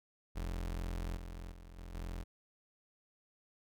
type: tone with level steps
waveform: 35% pulse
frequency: 43.18 Hz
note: F1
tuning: 19 cents flat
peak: -35 / -42 / -49 / -44 / -38 dBFS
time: 0.35-2.24 s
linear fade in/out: 20 ms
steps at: 1.16 / 1.51 / 1.77 / 1.94 s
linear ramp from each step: 10 ms
effects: none